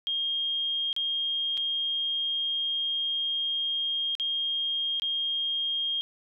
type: tone with dropouts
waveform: sine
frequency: 3230 Hz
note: G#7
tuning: 49 cents flat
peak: -26 dBFS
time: 0.07-6.01 s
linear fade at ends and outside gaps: 0 ms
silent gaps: 0.929-0.964 / 1.572-1.576 / 4.152-4.198 / 4.998-5.02 s
effects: none